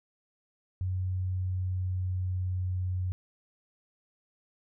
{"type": "tone with pitch glide", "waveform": "sine", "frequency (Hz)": [92.5, 91.65], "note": ["F#2", "F#2"], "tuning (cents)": [0, -16], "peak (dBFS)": -28, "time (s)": [0.81, 3.12], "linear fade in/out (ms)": 0, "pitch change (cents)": -16, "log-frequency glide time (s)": [1.09, 2.8], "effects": []}